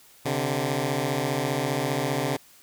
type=beating tone pair; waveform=10% pulse; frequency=130.81 / 145.81 Hz; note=C3 / D3; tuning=0 / -12 cents; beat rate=15 Hz; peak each=-19 dBFS; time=0.25-2.37 s; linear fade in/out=10 ms; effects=white hiss -54 dBFS RMS until 2.62 s